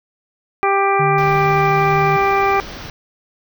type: harmonic tone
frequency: 394.5 Hz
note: G4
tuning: 11 cents sharp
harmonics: 1 / 2 / 3 / 4 / 5 / 6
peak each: -18 / -17 / -18 / -28 / -27 / -23 dBFS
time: 0.63-2.6 s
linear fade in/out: 0 ms
type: tone with pitch glide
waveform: sine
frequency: 148.8 to 151.23 Hz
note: D3 to D#3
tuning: +23 to -49 cents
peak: -19 dBFS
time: 0.99-2.17 s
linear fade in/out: 10 ms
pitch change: +28 cents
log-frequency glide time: 1.16-1.82 s
type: band-stop noise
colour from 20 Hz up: pink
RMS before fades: -32 dBFS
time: 1.18-2.9 s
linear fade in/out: 2 ms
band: 6100 to 16000 Hz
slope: 96 dB/octave
effects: none